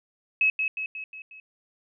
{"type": "tone with echo", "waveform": "sine", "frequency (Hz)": 2573, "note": "E7", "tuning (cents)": -43, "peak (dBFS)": -18, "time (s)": [0.41, 0.5], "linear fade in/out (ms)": 2, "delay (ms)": 180, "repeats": 5, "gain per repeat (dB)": -5, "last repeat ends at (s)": 1.4, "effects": []}